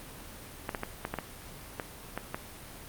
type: clicks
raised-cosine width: 0.5 ms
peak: -17 dBFS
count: 9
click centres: 0.692 / 0.748 / 0.834 / 1.051 / 1.14 / 1.187 / 1.798 / 2.176 / 2.345 s
effects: pink hiss -46 dBFS RMS until 2.88 s + Opus 32 kbps